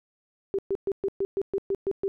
sine tone bursts, 392 Hz, G4, in tune, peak -23 dBFS, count 10, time 0.54-2.08 s, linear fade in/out 0 ms, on 46 ms, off 120 ms, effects none

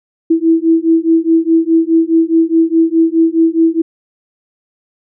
sine beating tone pair, 325.2 / 330 Hz, E4 / E4, -23 / +2 cents, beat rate 4.8 Hz, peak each -11 dBFS, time 0.3-3.82 s, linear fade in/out 10 ms, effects none

